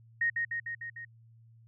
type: tone with echo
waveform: sine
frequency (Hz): 1864.7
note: A#6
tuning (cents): 0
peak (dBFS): -25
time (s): 0.21-0.3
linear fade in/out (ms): 5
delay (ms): 150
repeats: 5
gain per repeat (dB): -3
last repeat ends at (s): 1.05
effects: added 114 Hz sine -55 dBFS peak until 1.67 s